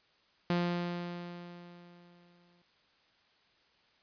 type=tone with exponential decay; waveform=sawtooth; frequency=174.61 Hz; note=F3; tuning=in tune; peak=-23 dBFS; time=0.5-2.62 s; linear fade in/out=2 ms; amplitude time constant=460 ms; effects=white hiss -68 dBFS RMS until 4.02 s + resampled to 11025 Hz